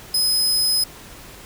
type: tone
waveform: sawtooth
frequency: 5060 Hz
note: D#8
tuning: 28 cents sharp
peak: -14 dBFS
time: 0.14-0.84 s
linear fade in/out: 5 ms
effects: pink hiss -41 dBFS RMS until 1.45 s